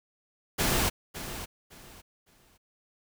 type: noise with echo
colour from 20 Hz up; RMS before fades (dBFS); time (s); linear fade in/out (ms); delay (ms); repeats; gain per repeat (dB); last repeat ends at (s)
pink; -26; 0.58-0.9; 20; 560; 3; -12; 2.58
effects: none

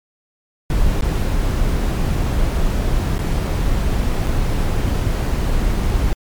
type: noise with dropouts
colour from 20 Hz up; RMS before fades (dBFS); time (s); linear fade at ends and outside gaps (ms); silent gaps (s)
brown; -17; 0.7-6.13; 0; 1.008-1.022 / 3.181-3.192 / 4.264-4.27
effects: MP3 96 kbps

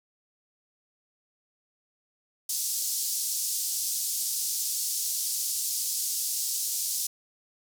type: band-pass noise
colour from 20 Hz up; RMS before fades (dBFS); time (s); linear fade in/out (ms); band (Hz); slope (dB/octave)
pink; -30; 2.49-7.07; 5; 5200 to 15000; 24
effects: none

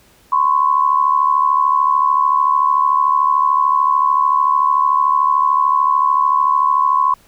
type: tone pair together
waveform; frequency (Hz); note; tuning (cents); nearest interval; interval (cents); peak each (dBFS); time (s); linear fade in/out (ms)
sine; 1019.5 / 1093; C6 / C#6; -45 / -25; minor second; 120; -14; 0.32-7.14; 5
effects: pink hiss -51 dBFS RMS until 7.27 s

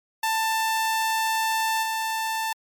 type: tone with level steps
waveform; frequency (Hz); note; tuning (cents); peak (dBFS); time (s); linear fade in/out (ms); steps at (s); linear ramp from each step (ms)
sawtooth; 888; A5; +16; -18 / -21; 0.23-2.53; 5; 1.82; 20
effects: MP3 96 kbps

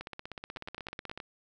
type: two click trains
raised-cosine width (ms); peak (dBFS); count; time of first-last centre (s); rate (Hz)
0.3; -24 / -24; 20 / 7; 0.01-1.176 / 0.57-1.202; 16.3 / 9.5
effects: none

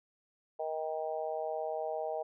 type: harmonic tone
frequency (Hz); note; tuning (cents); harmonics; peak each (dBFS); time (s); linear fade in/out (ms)
157.4; D#3; +20; 3 / 4 / 5 / 6; -39 / -36 / -39 / -51; 0.59-2.23; 10
effects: none

